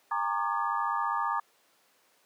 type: tone cluster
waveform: sine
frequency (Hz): 809 / 919 / 1103 / 1198 / 1695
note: G#5 / A#5 / C#6 / D6 / G#6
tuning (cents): -46 / -25 / -9 / +34 / +35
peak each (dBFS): -35 / -31 / -36 / -31 / -39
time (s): 0.11-1.4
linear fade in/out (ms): 5
effects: pink hiss -65 dBFS RMS until 2.25 s + high-pass 400 Hz 12 dB/octave